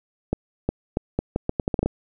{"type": "accelerating click train", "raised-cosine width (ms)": 2, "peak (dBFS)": -8, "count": 12, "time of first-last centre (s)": [0.33, 1.86], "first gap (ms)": 360, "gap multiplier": 0.78, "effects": []}